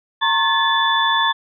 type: tone cluster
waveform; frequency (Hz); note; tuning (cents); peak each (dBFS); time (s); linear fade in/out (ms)
sine; 919 / 1078 / 1732 / 3487; A#5 / C#6 / A6 / A7; -25 / -49 / -28 / -16; -20; 0.21-1.33; 20
effects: none